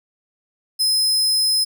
sawtooth tone, 5100 Hz, D#8, 42 cents sharp, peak -13 dBFS, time 0.79-1.65 s, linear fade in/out 20 ms, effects none

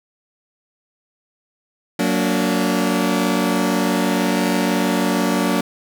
sawtooth chord, Gb augmented, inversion none, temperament just, 185 / 231.2 / 289.1 Hz, Gb3 / Bb3 / D4, 0 / -14 / -27 cents, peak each -17 dBFS, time 1.99-5.61 s, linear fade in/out 5 ms, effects none

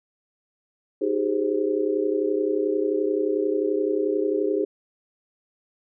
sine chord, Ab major seventh, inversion second, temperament equal with one note detuned, 311.1 / 383.9 / 415.3 / 523.3 Hz, Eb4 / G4 / Ab4 / C5, 0 / -36 / 0 / 0 cents, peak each -27 / -26 / -24 / -30 dBFS, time 1.01-4.65 s, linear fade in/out 10 ms, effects none

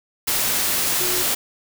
sine tone in noise, 361.9 Hz, F#4, 38 cents flat, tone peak -28 dBFS, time 1-1.23 s, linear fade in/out 10 ms, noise white, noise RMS -21 dBFS, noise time 0.27-1.35 s, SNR -10 dB, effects none

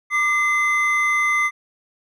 triangle tone pair together, 1186 / 2055 Hz, D6 / C7, +17 / -32 cents, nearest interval minor seventh, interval 951 cents, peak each -20 / -16 dBFS, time 0.1-1.51 s, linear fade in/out 50 ms, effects none

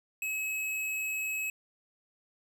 square tone, 2568 Hz, E7, 46 cents flat, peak -32 dBFS, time 0.22-1.5 s, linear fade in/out 2 ms, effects none

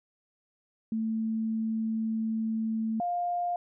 sine tone pair in turn, 222.1 / 703.8 Hz, A3 / F5, +16 / +13 cents, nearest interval octave + minor sixth, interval 1997 cents, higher second, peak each -27 dBFS, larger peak neither, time 0.92-3 / 3-3.56 s, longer first, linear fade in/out 2 ms, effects none

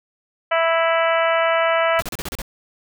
harmonic tone, 329.6 Hz, E4, in tune, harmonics 2 / 3 / 4 / 5 / 6 / 7 / 8 / 9, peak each -18 / -25 / -22 / -27 / -26 / -28 / -33 / -31 dBFS, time 0.51-2.01 s, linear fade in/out 10 ms
pink noise bursts, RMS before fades -28 dBFS, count 7, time 1.99-2.418 s, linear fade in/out 0 ms, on 32 ms, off 34 ms
effects none

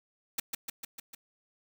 white noise with echo, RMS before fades -31 dBFS, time 0.38-0.4 s, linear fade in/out 5 ms, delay 150 ms, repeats 5, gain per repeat -3 dB, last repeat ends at 1.15 s, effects none

